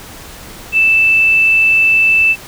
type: tone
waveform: sine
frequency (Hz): 2644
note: E7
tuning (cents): +5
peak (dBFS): -7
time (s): 0.72-2.36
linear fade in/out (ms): 50
effects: pink hiss -33 dBFS RMS until 2.47 s